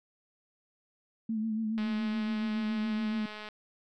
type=tone with vibrato; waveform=sine; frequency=220 Hz; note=A3; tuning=in tune; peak=-29 dBFS; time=1.29-3.26 s; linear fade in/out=5 ms; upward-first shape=sine; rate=7.1 Hz; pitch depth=43 cents each way
type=click train; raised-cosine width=0.3 ms; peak=-27 dBFS; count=363; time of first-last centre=1.78-3.488 s; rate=212 Hz
effects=none